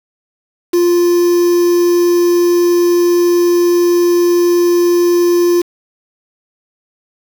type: tone with quantisation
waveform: triangle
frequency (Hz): 349.2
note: F4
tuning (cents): 0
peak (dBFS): -6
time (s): 0.73-5.62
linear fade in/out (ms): 10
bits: 4
effects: none